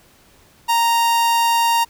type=tone; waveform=45% pulse; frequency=930 Hz; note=A#5; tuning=4 cents flat; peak=-14 dBFS; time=0.68-1.85 s; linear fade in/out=20 ms; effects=pink hiss -52 dBFS RMS until 1.89 s